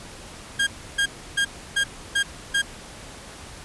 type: tone bursts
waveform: 30% pulse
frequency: 1616 Hz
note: G#6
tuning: 48 cents flat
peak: -16 dBFS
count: 6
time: 0.59-2.62 s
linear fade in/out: 10 ms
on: 80 ms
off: 310 ms
effects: pink hiss -41 dBFS RMS until 3.64 s + resampled to 24000 Hz